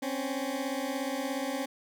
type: beating tone pair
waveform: 20% pulse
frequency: 261.6 / 278.6 Hz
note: C4 / C#4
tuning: 0 / +9 cents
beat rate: 17 Hz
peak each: -29 / -29 dBFS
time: 0.02-1.66 s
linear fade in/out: 10 ms
effects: none